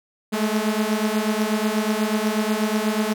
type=beating tone pair; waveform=sawtooth; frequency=210.9 / 219.1 Hz; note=G#3 / A3; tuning=+27 / -7 cents; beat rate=8.2 Hz; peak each=-19 dBFS; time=0.32-3.14 s; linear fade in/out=20 ms; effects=none